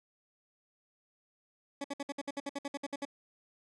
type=tone bursts; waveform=20% pulse; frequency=281.8 Hz; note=C#4; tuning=29 cents sharp; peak=-30 dBFS; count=14; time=1.81-3.052 s; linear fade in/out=5 ms; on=33 ms; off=60 ms; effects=resampled to 22050 Hz

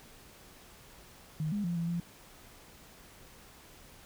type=tone with pitch steps; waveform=sine; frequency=155.3 / 205.6 / 172.7 / 168.3 / 171.8 Hz; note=D#3 / G#3 / F3 / E3 / F3; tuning=-3 / -17 / -19 / +36 / -28 cents; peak=-30 dBFS; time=1.4-2 s; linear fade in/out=2 ms; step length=120 ms; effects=pink hiss -55 dBFS RMS until 4.05 s

